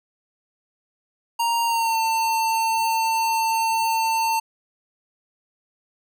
square tone with pitch glide, 932.3 to 899.5 Hz, A#5 to A5, 0 to +38 cents, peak -20 dBFS, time 1.39-4.4 s, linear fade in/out 10 ms, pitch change -62 cents, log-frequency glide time 1.64-1.98 s, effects none

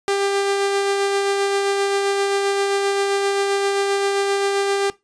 sawtooth tone with tremolo, 397.4 Hz, G4, 24 cents sharp, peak -13 dBFS, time 0.08-4.9 s, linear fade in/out 0 ms, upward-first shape sine, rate 7.6 Hz, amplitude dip 25%, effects noise-tail reverb RT60 0.2 s tail -19 dB re dry + resampled to 22050 Hz

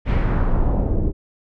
brown noise with low-pass filter sweep, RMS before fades -18 dBFS, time 0.05-1.13 s, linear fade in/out 50 ms, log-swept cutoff 2700 to 350 Hz, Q 1.4, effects none

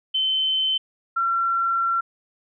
sine tone pair in turn, 3071 / 1360.9 Hz, G7 / F6, -36 / -45 cents, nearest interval octave + major second, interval 1409 cents, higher first, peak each -19 dBFS, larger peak neither, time 0.14-0.78 / 1.16-2.01 s, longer second, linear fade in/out 10 ms, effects none

